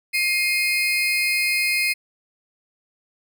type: tone pair together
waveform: 35% pulse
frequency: 2124 / 2500 Hz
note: C7 / D#7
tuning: +25 / +8 cents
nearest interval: minor third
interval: 283 cents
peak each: -20 dBFS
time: 0.13-1.94 s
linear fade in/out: 20 ms
effects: none